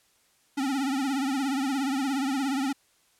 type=tone with vibrato; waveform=square; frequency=271 Hz; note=C#4; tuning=39 cents flat; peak=-26 dBFS; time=0.57-2.73 s; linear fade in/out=10 ms; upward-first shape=triangle; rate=17 Hz; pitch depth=120 cents each way; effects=white hiss -65 dBFS RMS until 3.19 s + low-pass 11000 Hz 12 dB/octave